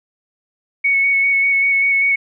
sine tone with vibrato, 2217 Hz, C#7, in tune, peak -12 dBFS, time 0.84-2.16 s, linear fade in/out 10 ms, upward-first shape square, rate 5.1 Hz, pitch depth 12 cents each way, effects none

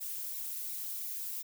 violet noise with flanger, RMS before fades -39 dBFS, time 0-1.43 s, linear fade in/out 20 ms, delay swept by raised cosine 0.62 to 3.12 ms, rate 2.8 Hz, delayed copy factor -0.6, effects none

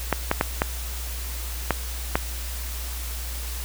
clicks, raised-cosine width 0.5 ms, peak -4 dBFS, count 6, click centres 0.127 / 0.314 / 0.411 / 0.619 / 1.707 / 2.155 s, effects added 60 Hz sine -30 dBFS peak until 3.64 s + white hiss -36 dBFS RMS until 3.64 s

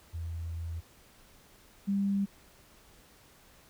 sine tone pair in turn, 83.2 / 198.57 Hz, E2 / G3, +17 / +23 cents, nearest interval octave + minor third, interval 1506 cents, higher second, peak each -34 / -26 dBFS, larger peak second, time 0.13-0.81 / 1.87-2.26 s, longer first, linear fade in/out 20 ms, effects pink hiss -59 dBFS RMS until 3.69 s

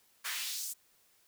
pink noise with high-pass filter sweep, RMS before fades -38 dBFS, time 0.24-0.74 s, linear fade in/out 20 ms, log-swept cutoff 1400 to 8900 Hz, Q 1.4, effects white hiss -68 dBFS RMS until 1.27 s

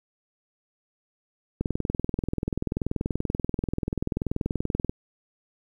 click train, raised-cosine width 3 ms, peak -13 dBFS, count 69, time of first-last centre 1.61-4.895 s, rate 20.7 Hz, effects 9-bit

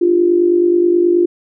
sine tone with amplitude modulation, 349.2 Hz, F4, in tune, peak -6 dBFS, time 0.01-1.26 s, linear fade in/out 10 ms, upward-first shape sine, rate 49.4 Hz, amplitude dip 65%, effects none

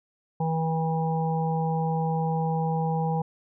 harmonic tone, 161.6 Hz, E3, 34 cents flat, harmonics 1 / 3 / 5 / 6, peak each -25 / -32 / -29 / -38 dBFS, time 0.4-3.22 s, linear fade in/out 5 ms, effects none

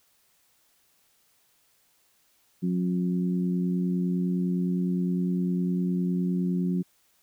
harmonic tone, 89.8 Hz, F2, 49 cents sharp, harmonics 2 / 3 / 4, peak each -24 / -33 / -36 dBFS, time 2.62-6.83 s, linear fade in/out 20 ms, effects white hiss -66 dBFS RMS until 7.22 s

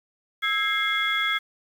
sine tone cluster, 1307 / 1637 / 2114 / 3358 Hz, E6 / G#6 / C7 / G#7, -15 / -25 / +17 / +18 cents, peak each -28 / -28 / -25 / -27 dBFS, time 0.42-1.39 s, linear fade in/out 20 ms, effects tanh soft clip ceiling -12 dBFS + 8-bit

